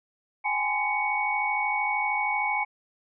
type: tone cluster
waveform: sine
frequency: 787 / 840 / 1023 / 2231 Hz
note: G5 / G#5 / C6 / C#7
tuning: +7 / +19 / -39 / +11 cents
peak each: -34 / -28 / -33 / -27 dBFS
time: 0.44-2.65 s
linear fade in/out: 20 ms
effects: none